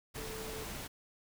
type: tone in noise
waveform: sine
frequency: 440 Hz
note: A4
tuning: in tune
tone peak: -44 dBFS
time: 0.16-0.65 s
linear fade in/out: 20 ms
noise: pink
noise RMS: -43 dBFS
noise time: 0.14-0.88 s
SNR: -4 dB
effects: none

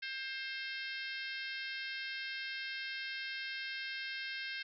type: harmonic tone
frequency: 530 Hz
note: C5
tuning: 22 cents sharp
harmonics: 3 / 4 / 5 / 6 / 7 / 8 / 9 / 10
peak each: -43 / -45 / -47 / -49 / -50 / -51 / -52 / -53 dBFS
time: 0.02-4.63 s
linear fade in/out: 10 ms
effects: none

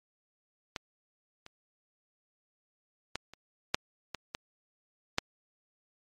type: clicks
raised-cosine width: 0.2 ms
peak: -17 / -29 / -15 / -30 / -7 / -18 / -18 / -8 dBFS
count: 8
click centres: 0.762 / 1.464 / 3.156 / 3.336 / 3.745 / 4.147 / 4.349 / 5.184 s
effects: MP3 64 kbps

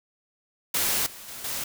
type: noise with level steps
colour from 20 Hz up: white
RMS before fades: -25 / -43 / -39 / -31 dBFS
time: 0.74-1.64 s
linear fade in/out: 5 ms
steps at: 1.06 / 1.28 / 1.44 s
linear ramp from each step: 5 ms
effects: none

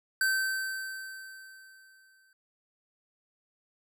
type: tone with exponential decay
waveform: square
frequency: 1546 Hz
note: G6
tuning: 24 cents flat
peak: -24 dBFS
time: 0.21-2.33 s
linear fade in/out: 2 ms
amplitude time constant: 460 ms
effects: none

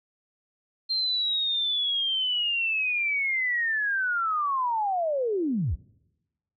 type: linear sweep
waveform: sine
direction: down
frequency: 4186 to 49.03 Hz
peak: -23 dBFS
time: 0.89-5.76 s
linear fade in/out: 20 ms
effects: noise-tail reverb RT60 1.0 s tail -24 dB re dry + MP3 48 kbps

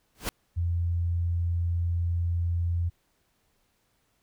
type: noise with exponential growth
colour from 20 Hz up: pink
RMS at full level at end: -26 dBFS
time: 0.15-0.29 s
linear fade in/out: 0 ms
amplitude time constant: 29 ms
type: tone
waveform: sine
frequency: 85.8 Hz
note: F2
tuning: 30 cents flat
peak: -24 dBFS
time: 0.56-2.9 s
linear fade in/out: 20 ms
effects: pink hiss -71 dBFS RMS until 4.22 s

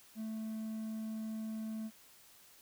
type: tone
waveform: triangle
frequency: 219.6 Hz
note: A3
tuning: 3 cents flat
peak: -36 dBFS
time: 0.15-1.91 s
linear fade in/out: 50 ms
effects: white hiss -61 dBFS RMS until 2.61 s

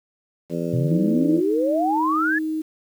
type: harmonic tone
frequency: 84.4 Hz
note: E2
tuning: 41 cents sharp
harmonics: 2 / 3 / 4 / 5 / 6 / 7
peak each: -27 / -29 / -30 / -31 / -32 / -32 dBFS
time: 0.49-1.42 s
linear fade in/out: 50 ms
type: exponential sweep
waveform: sine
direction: up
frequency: 120.1 to 1760 Hz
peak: -19 dBFS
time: 0.73-2.39 s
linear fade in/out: 10 ms
type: tone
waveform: sine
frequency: 314 Hz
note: D#4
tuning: 16 cents sharp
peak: -22 dBFS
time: 0.91-2.62 s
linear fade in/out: 10 ms
effects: 8-bit

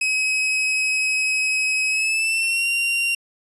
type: tone with pitch glide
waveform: 40% pulse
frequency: 2548 to 2763 Hz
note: D#7 to F7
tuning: +41 to -19 cents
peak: -18 dBFS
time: 0.01-3.15 s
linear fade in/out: 5 ms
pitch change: +140 cents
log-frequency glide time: 1.89-2.67 s
effects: resampled to 24000 Hz

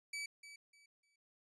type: tone with echo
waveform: sawtooth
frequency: 2295 Hz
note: D7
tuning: 40 cents flat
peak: -37 dBFS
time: 0.13-0.26 s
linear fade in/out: 5 ms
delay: 300 ms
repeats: 3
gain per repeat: -12 dB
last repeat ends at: 1.16 s
effects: resampled to 24000 Hz

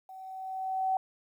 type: tone with level ramp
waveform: sine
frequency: 759 Hz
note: F#5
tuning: 44 cents sharp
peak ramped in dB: -44 to -24 dBFS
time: 0.09-0.97 s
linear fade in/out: 2 ms
effects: 11-bit

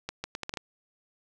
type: accelerating click train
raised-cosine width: 0.2 ms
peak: -16 dBFS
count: 7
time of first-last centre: 0.09-0.572 s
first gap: 150 ms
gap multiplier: 0.74
effects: none

